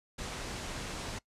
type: low-pass noise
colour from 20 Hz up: pink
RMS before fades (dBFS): -40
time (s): 0.18-1.19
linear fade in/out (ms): 10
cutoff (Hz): 8700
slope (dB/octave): 24
effects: noise-tail reverb RT60 0.1 s tail -21 dB re dry + resampled to 32000 Hz